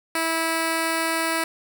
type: tone with notch filter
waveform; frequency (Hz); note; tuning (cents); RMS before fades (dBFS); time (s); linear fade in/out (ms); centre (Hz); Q
5% pulse; 326.5; E4; -17; -24; 0.15-1.44; 2; 3300; 1.8
effects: none